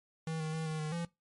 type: tone with pitch steps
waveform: square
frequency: 160.6 / 157 / 160.1 / 156.9 / 153.9 / 170 Hz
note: E3 / D#3 / D#3 / D#3 / D#3 / F3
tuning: -45 / +16 / +50 / +15 / -19 / -46 cents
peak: -35 dBFS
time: 0.27-1.05 s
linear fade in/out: 2 ms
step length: 130 ms
effects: noise-tail reverb RT60 0.2 s tail -21 dB re dry + MP3 48 kbps